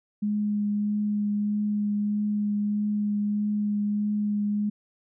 sine tone with vibrato, 207.7 Hz, G#3, in tune, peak -23 dBFS, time 0.22-4.7 s, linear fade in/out 10 ms, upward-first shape triangle, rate 1.6 Hz, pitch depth 13 cents each way, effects none

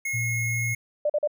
square tone, 2164 Hz, C#7, 42 cents flat, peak -27 dBFS, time 0.05-0.75 s, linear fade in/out 5 ms
sine tone with vibrato, 116.54 Hz, A#2, in tune, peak -27 dBFS, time 0.13-0.75 s, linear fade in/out 20 ms, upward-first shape sine, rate 2.5 Hz, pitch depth 11 cents each way
sine tone bursts, 595 Hz, D5, 22 cents sharp, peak -20 dBFS, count 3, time 1.05-1.275 s, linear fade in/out 5 ms, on 47 ms, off 42 ms
effects none

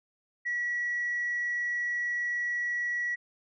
sine tone with frequency modulation, 1932 Hz, B6, 39 cents flat, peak -27 dBFS, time 0.45-3.16 s, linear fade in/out 20 ms, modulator 26.6 Hz, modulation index 0.2, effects tanh soft clip ceiling -24 dBFS

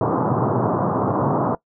pink band-pass noise, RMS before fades -20 dBFS, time 0.01-1.55 s, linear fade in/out 2 ms, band 110 to 1200 Hz, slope 48 dB/octave, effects noise-tail reverb RT60 0.1 s tail -20 dB re dry

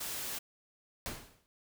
white noise, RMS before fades -39 dBFS, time 0-0.39 s, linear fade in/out 10 ms
pink noise with exponential decay, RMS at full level -36 dBFS, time 1.06-1.46 s, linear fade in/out 0 ms, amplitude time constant 85 ms
effects none

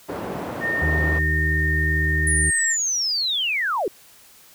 white band-pass noise, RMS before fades -30 dBFS, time 0.08-1.2 s, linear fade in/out 20 ms, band 100 to 700 Hz, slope 12 dB/octave
sine tone, 1831 Hz, A#6, 32 cents flat, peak -21 dBFS, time 0.6-2.77 s, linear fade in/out 50 ms
harmonic tone, 77.78 Hz, D#2, in tune, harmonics 1 / 2 / 4 / 5, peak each -21 / -27 / -33 / -35 dBFS, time 0.81-2.51 s, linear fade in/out 20 ms
sine linear sweep, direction down, 9956 to 325.2 Hz, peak -20 dBFS, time 2.27-3.88 s, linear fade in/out 2 ms
effects white hiss -50 dBFS RMS until 4.54 s

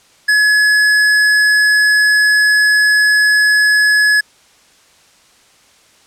square tone, 1696 Hz, G#6, 36 cents sharp, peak -9 dBFS, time 0.28-4.21 s, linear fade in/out 10 ms, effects white hiss -49 dBFS RMS until 6.06 s + low-pass 8000 Hz 12 dB/octave

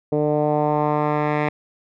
10% pulse tone with low-pass filter sweep, 149.6 Hz, D3, 32 cents sharp, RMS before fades -20 dBFS, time 0.12-1.49 s, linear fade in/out 5 ms, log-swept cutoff 480 to 2000 Hz, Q 2, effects none

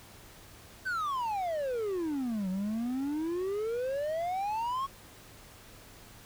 triangle exponential two-way sweep, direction down then up, 1568 to 182.6 to 1113 Hz, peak -28 dBFS, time 0.85-4.87 s, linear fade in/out 20 ms, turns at 2.49 s, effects added 103 Hz sine -60 dBFS peak until 6.25 s + pink hiss -53 dBFS RMS until 6.25 s

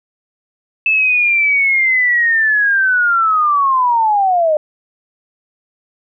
sine linear sweep, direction down, 2633 to 596 Hz, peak -10 dBFS, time 0.86-4.57 s, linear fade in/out 2 ms, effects none

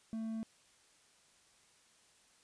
triangle tone, 222.9 Hz, A3, 23 cents sharp, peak -35 dBFS, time 0.13-0.43 s, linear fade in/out 0 ms, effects white hiss -67 dBFS RMS until 2.43 s + resampled to 22050 Hz

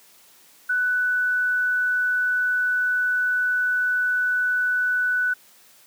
sine tone, 1489 Hz, F#6, 11 cents sharp, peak -19 dBFS, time 0.69-5.34 s, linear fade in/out 10 ms, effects white hiss -53 dBFS RMS until 5.86 s + high-pass 150 Hz 12 dB/octave

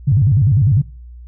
sine tone with vibrato, 118.4 Hz, A#2, 27 cents sharp, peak -9 dBFS, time 0.07-0.82 s, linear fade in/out 10 ms, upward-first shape square, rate 10 Hz, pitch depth 300 cents each way, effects noise-tail reverb RT60 0.4 s tail -23 dB re dry + added 60 Hz sine -33 dBFS peak until 1.27 s

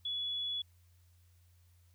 sine tone, 3400 Hz, G#7, 40 cents sharp, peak -34 dBFS, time 0.05-0.62 s, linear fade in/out 5 ms, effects added 87 Hz sine -62 dBFS peak until 1.94 s + white hiss -74 dBFS RMS until 1.94 s

